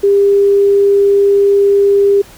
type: tone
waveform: sine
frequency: 400.3 Hz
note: G4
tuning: 36 cents sharp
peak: -6 dBFS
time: 0.03-2.22 s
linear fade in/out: 10 ms
effects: pink hiss -39 dBFS RMS until 2.37 s